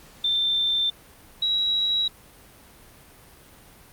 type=tone pair in turn; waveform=sine; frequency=3568 / 3874 Hz; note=A7 / B7; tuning=+23 / -34 cents; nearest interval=minor second; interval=143 cents; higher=second; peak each=-20 dBFS; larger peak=neither; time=0.24-0.9 / 1.42-2.08 s; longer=neither; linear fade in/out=5 ms; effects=pink hiss -50 dBFS RMS until 3.92 s + Opus 48 kbps